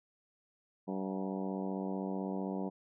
harmonic tone with a mistuned harmonic, 95.7 Hz, G2, 41 cents flat, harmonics 2 / 3 / 4 / 5 / 6 / 7 / 8 / 9 / 10, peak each -37 / -41 / -43 / -45 / -47 / -48 / -49 / -50 / -51 dBFS, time 0.87-2.7 s, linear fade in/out 20 ms, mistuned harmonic 8, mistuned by -52 cents, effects none

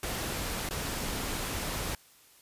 pink noise with dropouts, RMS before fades -34 dBFS, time 0.03-1.95 s, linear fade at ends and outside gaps 2 ms, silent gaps 0.69-0.708 s, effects white hiss -59 dBFS RMS until 2.41 s + resampled to 32000 Hz

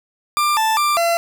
40% pulse tone with pitch steps, 1190 / 881 / 1184 / 679 Hz, D6 / A5 / D6 / F5, +22 / +2 / +14 / -49 cents, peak -14 dBFS, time 0.37-1.17 s, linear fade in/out 0 ms, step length 200 ms, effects none

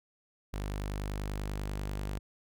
sawtooth tone, 50.2 Hz, G1, 42 cents sharp, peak -30 dBFS, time 0.53-2.19 s, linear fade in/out 10 ms, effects none

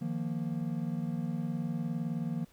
triangle chord, Eb suspended second, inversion none, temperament just, 155.56 / 175.01 / 233.3 Hz, Eb3 / F3 / Bb3, 0 / +4 / +2 cents, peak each -34 dBFS, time 0.01-2.45 s, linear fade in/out 10 ms, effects pink hiss -64 dBFS RMS until 2.52 s

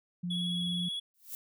sine tone, 176.1 Hz, F3, 15 cents sharp, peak -32 dBFS, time 0.23-0.89 s, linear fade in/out 10 ms
triangle tone with vibrato, 3361 Hz, G#7, 20 cents sharp, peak -32 dBFS, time 0.3-1 s, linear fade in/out 10 ms, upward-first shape sine, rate 18 Hz, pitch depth 21 cents each way
violet noise with exponential growth, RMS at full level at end -37 dBFS, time 1.14-1.35 s, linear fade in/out 1 ms, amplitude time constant 45 ms
effects none

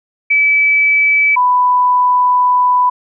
sine tone pair in turn, 2300 / 993.6 Hz, D7 / B5, -37 / +10 cents, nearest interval octave + minor third, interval 1453 cents, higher first, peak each -8 dBFS, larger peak neither, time 0.3-1.36 / 1.36-2.9 s, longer second, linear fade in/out 10 ms, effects none

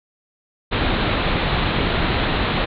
pink low-pass noise, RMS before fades -20 dBFS, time 0.71-2.66 s, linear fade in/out 20 ms, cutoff 4100 Hz, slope 96 dB/octave, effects none

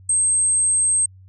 sine tone, 8372 Hz, C9, in tune, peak -15 dBFS, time 0.09-1.06 s, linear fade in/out 5 ms, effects added 94 Hz sine -43 dBFS peak until 1.28 s

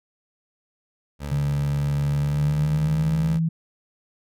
20% pulse tone with vibrato, 72 Hz, D2, 34 cents flat, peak -24 dBFS, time 1.19-3.4 s, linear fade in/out 50 ms, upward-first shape sine, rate 6.3 Hz, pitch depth 8 cents each way
sine tone with pitch glide, 143.6 to 163.06 Hz, D3 to E3, -39 to -19 cents, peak -19 dBFS, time 1.31-3.49 s, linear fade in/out 10 ms, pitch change +220 cents, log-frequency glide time 2.14-3.31 s
effects none

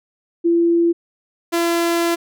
sine / sawtooth tone pair in turn, 339.2 / 339.2 Hz, E4 / E4, +50 / +50 cents, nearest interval unison, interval 0 cents, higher neither, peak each -12 dBFS, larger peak neither, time 0.44-0.93 / 1.52-2.16 s, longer second, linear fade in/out 20 ms, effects none

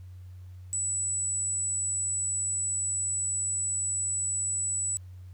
sine tone, 7902 Hz, B8, in tune, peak -27 dBFS, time 0.73-4.97 s, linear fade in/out 0 ms, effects added 91 Hz sine -42 dBFS peak until 5.33 s + pink hiss -67 dBFS RMS until 5.33 s

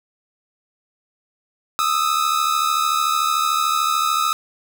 45% pulse tone pair together, 1236.5 / 1310 Hz, D#6 / E6, -11 / -11 cents, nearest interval minor second, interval 100 cents, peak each -20 dBFS, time 1.79-4.33 s, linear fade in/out 0 ms, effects none

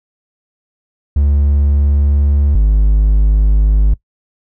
triangle tone pair in turn, 71.6 / 51.52 Hz, D2 / G#1, -43 / -13 cents, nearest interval tritone, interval 570 cents, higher first, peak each -7 / -5 dBFS, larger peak second, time 1.16-2.55 / 2.55-3.94 s, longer neither, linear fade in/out 5 ms, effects noise-tail reverb RT60 0.1 s tail -20 dB re dry

